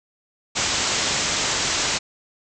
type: low-pass noise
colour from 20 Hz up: white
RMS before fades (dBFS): -23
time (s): 0.55-1.99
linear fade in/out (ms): 20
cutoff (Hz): 7700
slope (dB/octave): 96
effects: none